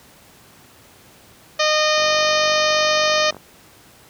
harmonic tone, 613 Hz, D#5, 26 cents flat, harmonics 1 / 2 / 3 / 4 / 5 / 6 / 7 / 8 / 9 / 10, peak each -19 / -22 / -24 / -25 / -26 / -27 / -27 / -28 / -29 / -29 dBFS, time 1.59-3.31 s, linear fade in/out 10 ms
click train, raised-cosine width 1 ms, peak -22 dBFS, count 68, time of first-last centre 1.98-3.367 s, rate 48.3 Hz
effects pink hiss -48 dBFS RMS until 4.09 s + high-pass 80 Hz 12 dB/octave

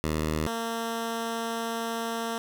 10% pulse tone pair in turn, 77.78 / 229.1 Hz, D#2 / A#3, 0 / -30 cents, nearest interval octave + perfect fifth, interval 1870 cents, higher second, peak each -18 / -21 dBFS, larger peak first, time 0.04-0.47 / 0.47-2.38 s, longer second, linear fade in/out 0 ms, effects none

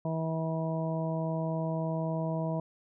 harmonic tone, 161.5 Hz, E3, 35 cents flat, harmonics 1 / 2 / 3 / 4 / 5 / 6, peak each -31 / -39 / -41 / -35 / -49 / -41 dBFS, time 0.05-2.6 s, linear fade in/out 2 ms, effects none

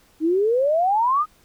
sine exponential sweep, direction up, 304.4 to 1277 Hz, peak -16 dBFS, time 0.2-1.26 s, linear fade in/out 50 ms, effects pink hiss -57 dBFS RMS until 1.44 s

